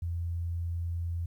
sine tone, 85.1 Hz, F2, 44 cents flat, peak -30 dBFS, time 0.02-1.26 s, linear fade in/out 5 ms, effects 11-bit

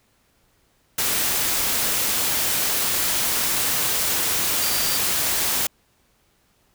sine tone in noise, 4700 Hz, D8, 1 cent sharp, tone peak -29 dBFS, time 4.62-4.98 s, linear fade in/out 5 ms, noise white, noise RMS -22 dBFS, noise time 0.98-5.67 s, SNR -10 dB, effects pink hiss -63 dBFS RMS until 6.74 s

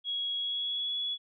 sine tone with pitch glide, 3322 to 3386 Hz, G#7 to G#7, 0 to +33 cents, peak -30 dBFS, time 0.04-1.18 s, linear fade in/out 50 ms, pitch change +33 cents, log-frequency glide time 0.36-0.94 s, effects none

